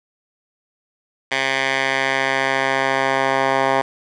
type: tone with band-pass filter sweep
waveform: 10% pulse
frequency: 134.3 Hz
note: C3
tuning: 46 cents sharp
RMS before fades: -19 dBFS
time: 1.31-3.82 s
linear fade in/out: 10 ms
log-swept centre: 2300 to 1100 Hz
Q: 1.4
effects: resampled to 22050 Hz + 7-bit